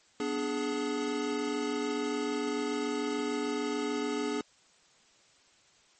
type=chord; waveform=square; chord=G# diminished; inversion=first; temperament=equal with one note detuned; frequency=246.9 / 293.7 / 420.4 Hz; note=B3 / D4 / G#4; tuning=0 / 0 / +21 cents; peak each=-37 / -35 / -34 dBFS; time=0.2-4.41 s; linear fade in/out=2 ms; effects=white hiss -63 dBFS RMS until 5.99 s + MP3 32 kbps